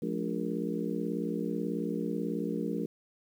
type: harmonic tone with a mistuned harmonic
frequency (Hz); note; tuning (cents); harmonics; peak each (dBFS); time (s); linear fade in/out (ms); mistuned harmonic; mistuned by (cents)
58.27; A#1; 0; 3 / 4 / 5 / 6 / 7 / 8; -37 / -35 / -36 / -39 / -40 / -39; 0.02-2.86; 5; 4; -140
effects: 10-bit